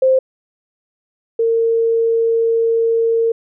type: tone pair in turn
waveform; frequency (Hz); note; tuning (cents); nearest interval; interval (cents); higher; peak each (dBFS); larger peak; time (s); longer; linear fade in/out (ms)
sine; 523.3 / 457.1; C5 / A#4; 0 / -34; major second; 234; first; -9 / -12; first; 0.02-0.19 / 1.39-3.32; second; 5
effects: none